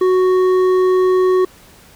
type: tone with hard clipping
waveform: sine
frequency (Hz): 370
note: F#4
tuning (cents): 0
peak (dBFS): -12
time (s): 0.01-1.45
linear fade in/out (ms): 5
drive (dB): 7
effects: pink hiss -45 dBFS RMS until 1.95 s